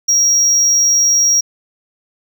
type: tone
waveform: triangle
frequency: 5650 Hz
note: F8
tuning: 19 cents sharp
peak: -8 dBFS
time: 0.08-1.41 s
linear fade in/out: 10 ms
effects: none

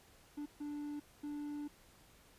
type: tone bursts at uneven times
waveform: triangle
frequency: 293.4 Hz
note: D4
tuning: 2 cents flat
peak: -38 dBFS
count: 3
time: 0.37-0.46 / 0.6-1 / 1.23-1.68 s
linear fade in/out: 10 ms
effects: pink hiss -64 dBFS RMS until 2.38 s + resampled to 32000 Hz

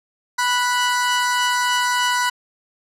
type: tone pair together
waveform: sawtooth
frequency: 985.1 / 1476 Hz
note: B5 / F#6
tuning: -5 / -5 cents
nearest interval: perfect fifth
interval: 700 cents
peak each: -15 / -18 dBFS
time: 0.38-2.3 s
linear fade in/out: 10 ms
effects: low-pass 10000 Hz 12 dB/octave

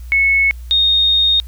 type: tone pair in turn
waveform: sine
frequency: 2200 / 3700 Hz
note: C#7 / A#7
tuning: -14 / -14 cents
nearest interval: major sixth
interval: 900 cents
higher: second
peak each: -10 dBFS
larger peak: neither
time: 0.12-0.51 / 0.71-1.4 s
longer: second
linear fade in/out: 0 ms
effects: added 60 Hz sine -28 dBFS peak until 1.47 s + white hiss -50 dBFS RMS until 1.47 s

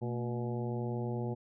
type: harmonic tone with a mistuned harmonic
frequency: 121.1 Hz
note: B2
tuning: 34 cents flat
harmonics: 1 / 2 / 3 / 4 / 5 / 6 / 7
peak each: -35 / -39 / -40 / -43 / -48 / -49 / -47 dBFS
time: 0.01-1.35 s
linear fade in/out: 20 ms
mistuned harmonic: 2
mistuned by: -92 cents
effects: none

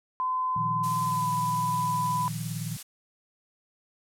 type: tone with pitch glide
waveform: sine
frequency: 1022 to 996.4 Hz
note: C6 to B5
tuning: -41 to +15 cents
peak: -25 dBFS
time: 0.2-2.28 s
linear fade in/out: 0 ms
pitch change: -44 cents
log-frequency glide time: 1.04-1.29 s
type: chord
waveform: sine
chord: Bb suspended fourth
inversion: none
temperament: just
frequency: 116.54 / 155.39 / 174.81 Hz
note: Bb2 / Eb3 / F3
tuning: 0 / -2 / +2 cents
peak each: -35 / -34 / -37 dBFS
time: 0.56-2.77 s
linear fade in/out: 5 ms
type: noise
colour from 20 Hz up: blue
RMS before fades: -37 dBFS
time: 0.83-2.83 s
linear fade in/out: 10 ms
effects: low-pass 11000 Hz 12 dB/octave

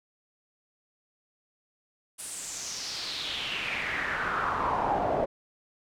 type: noise with band-pass filter sweep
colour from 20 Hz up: brown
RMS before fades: -31 dBFS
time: 2.18-5.26 s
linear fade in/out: 20 ms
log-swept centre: 9600 to 600 Hz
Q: 3.9
effects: none

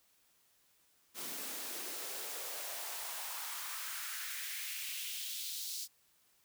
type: noise with high-pass filter sweep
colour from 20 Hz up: white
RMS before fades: -42 dBFS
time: 1.14-5.88 s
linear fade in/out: 50 ms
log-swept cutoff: 210 to 4800 Hz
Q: 2.2
effects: white hiss -71 dBFS RMS until 6.44 s

